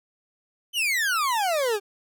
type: exponential sweep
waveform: 40% pulse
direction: down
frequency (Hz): 3100 to 388.6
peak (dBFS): -21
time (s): 0.73-1.8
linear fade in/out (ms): 50
effects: none